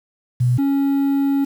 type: tone pair in turn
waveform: sine / triangle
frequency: 123.47 / 277.2 Hz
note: B2 / C#4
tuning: 0 / 0 cents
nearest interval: octave + major second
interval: 1400 cents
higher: second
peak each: -13 dBFS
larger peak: neither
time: 0.4-0.58 / 0.58-1.45 s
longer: second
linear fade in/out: 10 ms
effects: 7-bit